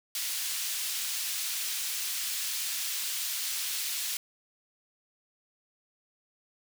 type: high-pass noise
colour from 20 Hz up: pink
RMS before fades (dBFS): -33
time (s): 0.15-4.17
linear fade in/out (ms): 2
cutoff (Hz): 3300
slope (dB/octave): 12
effects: none